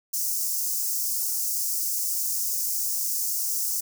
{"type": "high-pass noise", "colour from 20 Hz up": "white", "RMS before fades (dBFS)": -27, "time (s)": [0.13, 3.81], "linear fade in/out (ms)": 10, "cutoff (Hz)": 5200, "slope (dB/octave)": 48, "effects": []}